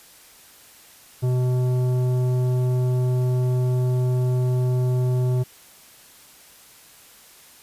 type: tone with tanh clipping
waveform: triangle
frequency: 126 Hz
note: B2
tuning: 35 cents sharp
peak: -20 dBFS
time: 1.22-5.44 s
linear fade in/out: 20 ms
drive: 16 dB
effects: white hiss -49 dBFS RMS until 7.62 s + resampled to 32000 Hz